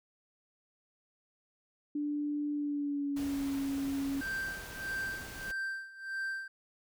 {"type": "tone with pitch glide", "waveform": "sine", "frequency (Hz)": [293.7, 275.6], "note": ["D4", "C#4"], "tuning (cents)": [0, -10], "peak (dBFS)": -31, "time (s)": [1.95, 4.21], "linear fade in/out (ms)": 5, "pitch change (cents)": -110, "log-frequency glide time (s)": [2.52, 3.54]}
{"type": "noise", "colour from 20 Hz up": "pink", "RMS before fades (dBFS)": -46, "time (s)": [3.16, 5.52], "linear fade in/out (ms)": 10}
{"type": "tone with tremolo", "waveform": "triangle", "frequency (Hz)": 1568, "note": "G6", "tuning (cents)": 0, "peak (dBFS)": -31, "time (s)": [4.21, 6.48], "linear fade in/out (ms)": 5, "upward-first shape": "sine", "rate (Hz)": 1.6, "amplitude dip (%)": 85}
{"effects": []}